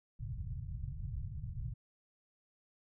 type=low-pass noise; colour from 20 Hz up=white; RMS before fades=-41 dBFS; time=0.19-1.74 s; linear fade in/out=10 ms; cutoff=140 Hz; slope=48 dB/octave; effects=none